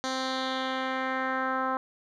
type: tone with low-pass filter sweep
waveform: 10% pulse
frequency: 261.6 Hz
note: C4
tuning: in tune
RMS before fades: -30 dBFS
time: 0.04-1.77 s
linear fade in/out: 0 ms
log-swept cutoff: 5500 to 1200 Hz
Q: 2.3
effects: none